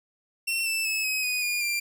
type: tone with pitch steps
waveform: sawtooth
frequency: 2712 / 2653 / 2596 / 2539 / 2484 / 2430 / 2377 Hz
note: E7 / E7 / E7 / D#7 / D#7 / D#7 / D7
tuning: +49 / +10 / -27 / +34 / -3 / -42 / +20 cents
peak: -22 dBFS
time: 0.47-1.8 s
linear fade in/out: 10 ms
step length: 190 ms
effects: none